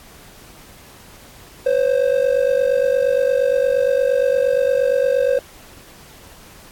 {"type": "ring-modulated tone", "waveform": "triangle", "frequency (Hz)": 525, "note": "C5", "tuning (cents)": 6, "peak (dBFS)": -9, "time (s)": [1.66, 5.39], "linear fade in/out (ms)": 2, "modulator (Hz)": 24.3, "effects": ["pink hiss -44 dBFS RMS until 6.71 s", "AAC 64 kbps"]}